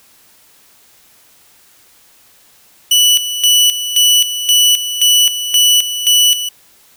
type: tone with tremolo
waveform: sawtooth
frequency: 2960 Hz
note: F#7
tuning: in tune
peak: -4 dBFS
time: 2.91-6.49 s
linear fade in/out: 5 ms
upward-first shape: square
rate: 1.9 Hz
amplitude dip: 70%
effects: white hiss -48 dBFS RMS until 6.96 s